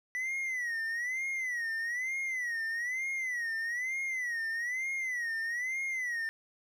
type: tone with vibrato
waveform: triangle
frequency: 1964 Hz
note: B6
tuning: 10 cents flat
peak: -30 dBFS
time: 0.15-6.29 s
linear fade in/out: 0 ms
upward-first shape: sine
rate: 1.1 Hz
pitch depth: 150 cents each way
effects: none